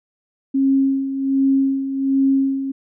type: tone with tremolo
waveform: sine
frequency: 270.7 Hz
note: C#4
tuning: 41 cents flat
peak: -12 dBFS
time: 0.54-2.72 s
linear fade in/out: 10 ms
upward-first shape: sine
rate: 1.3 Hz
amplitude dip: 65%
effects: none